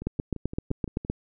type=two click trains; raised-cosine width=3 ms; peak=-23 / -13 dBFS; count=7 / 9; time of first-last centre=0.02-1.049 / 0.07-1.1 s; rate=5.83 / 7.77 Hz; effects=none